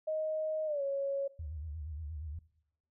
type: tone with pitch glide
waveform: sine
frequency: 625 to 553.6 Hz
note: D#5 to C#5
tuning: +8 to -2 cents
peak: -31 dBFS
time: 0.07-1.28 s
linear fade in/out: 10 ms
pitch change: -210 cents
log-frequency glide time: 0.66-0.82 s
type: tone with vibrato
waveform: sine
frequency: 76.9 Hz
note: D#2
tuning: 20 cents flat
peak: -38 dBFS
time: 1.39-2.39 s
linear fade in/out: 5 ms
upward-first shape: sine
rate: 8.5 Hz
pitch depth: 120 cents each way
effects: noise-tail reverb RT60 0.8 s tail -19 dB re dry